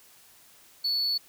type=tone; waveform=sine; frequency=4435 Hz; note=C#8; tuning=in tune; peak=-22 dBFS; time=0.84-1.18 s; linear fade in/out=10 ms; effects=tanh soft clip ceiling -23 dBFS + white hiss -56 dBFS RMS until 1.28 s